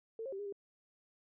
sine tone with pitch steps, 449 / 537 / 389.6 / 408.9 / 399.2 Hz, A4 / C5 / G4 / G#4 / G4, +35 / +45 / -11 / -27 / +32 cents, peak -39 dBFS, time 0.19-0.525 s, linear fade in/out 2 ms, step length 67 ms, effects none

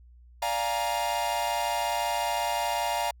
45% pulse chord, Bb dominant seventh, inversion first, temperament equal with one note detuned, 587.3 / 698.5 / 830.6 / 936.1 Hz, D5 / F5 / Ab5 / Bb5, 0 / 0 / 0 / +7 cents, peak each -35 / -31 / -33 / -30 dBFS, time 0.42-3.11 s, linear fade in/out 5 ms, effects added 60 Hz sine -50 dBFS peak until 3.2 s

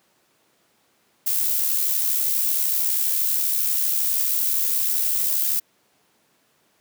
violet noise with amplitude modulation, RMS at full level -20 dBFS, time 1.26-5.6 s, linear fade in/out 10 ms, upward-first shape sine, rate 72.6 Hz, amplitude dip 40%, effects pink hiss -63 dBFS RMS until 6.8 s + high-pass 200 Hz 12 dB/octave

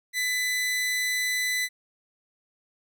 sawtooth tone with amplitude modulation, 2000 Hz, B6, 21 cents sharp, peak -20 dBFS, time 0.13-1.69 s, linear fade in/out 50 ms, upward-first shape sine, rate 269 Hz, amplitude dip 25%, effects none

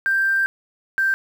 sine tone pair in turn, 1576 / 1569.5 Hz, G6 / G6, +9 / +2 cents, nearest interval unison, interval 7 cents, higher first, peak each -16 dBFS, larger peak neither, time 0.06-0.46 / 0.98-1.14 s, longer first, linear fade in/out 0 ms, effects 7-bit

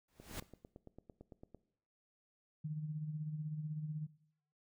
pink noise with exponential growth, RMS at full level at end -41 dBFS, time 0.08-0.4 s, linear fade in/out 5 ms, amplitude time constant 68 ms
click train, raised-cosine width 2 ms, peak -39 dBFS, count 13, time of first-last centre 0.2-1.547 s, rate 8.91 Hz
sine tone with tremolo, 153 Hz, D#3, 29 cents flat, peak -36 dBFS, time 2.64-4.07 s, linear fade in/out 10 ms, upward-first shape sine, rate 16 Hz, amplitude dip 50%
effects noise-tail reverb RT60 0.7 s tail -19 dB re dry

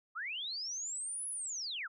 sine linear two-way sweep, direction up then down, 1174.7 to 10548 to 1174.7 Hz, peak -37 dBFS, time 0.15-1.88 s, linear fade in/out 20 ms, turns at 1.29 s, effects none

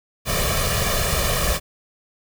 pink noise with comb filter, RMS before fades -21 dBFS, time 0.25-1.6 s, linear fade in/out 50 ms, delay 1.7 ms, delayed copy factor +0.8, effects none

